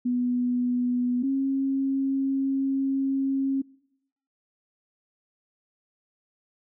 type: tone pair in turn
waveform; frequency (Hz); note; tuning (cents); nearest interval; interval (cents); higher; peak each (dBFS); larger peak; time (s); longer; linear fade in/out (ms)
sine; 246.4 / 270.6; B3 / C#4; -4 / -42; major second; 162; second; -22; neither; 0.05-1.23 / 1.23-3.62; second; 10
effects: noise-tail reverb RT60 0.8 s tail -24 dB re dry